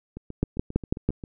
two click trains, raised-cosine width 3 ms, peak -23 / -9 dBFS, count 9 / 5, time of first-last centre 0.17-1.238 / 0.43-1.09 s, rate 7.49 / 6.06 Hz, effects none

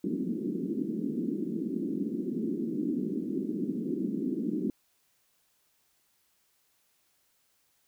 pink band-pass noise, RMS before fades -32 dBFS, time 0.04-4.7 s, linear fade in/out 2 ms, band 190 to 360 Hz, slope 48 dB/octave, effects white hiss -71 dBFS RMS until 7.87 s

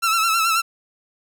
sawtooth tone with vibrato, 1331 Hz, E6, 16 cents sharp, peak -13 dBFS, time 0.02-0.62 s, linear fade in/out 20 ms, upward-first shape sine, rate 9.3 Hz, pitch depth 53 cents each way, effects none

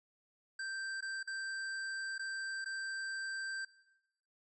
square tone with dropouts, 1568 Hz, G6, in tune, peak -39 dBFS, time 0.59-3.65 s, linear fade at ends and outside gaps 5 ms, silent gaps 1.008-1.024 / 1.23-1.274 / 2.181-2.193 / 2.645-2.658 s, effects noise-tail reverb RT60 1.0 s tail -20 dB re dry + resampled to 22050 Hz

